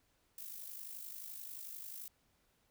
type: noise with amplitude modulation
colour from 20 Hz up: violet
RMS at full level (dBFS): -45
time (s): 0.38-2.08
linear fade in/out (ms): 2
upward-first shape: sine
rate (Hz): 51.4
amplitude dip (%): 60
effects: pink hiss -75 dBFS RMS until 2.7 s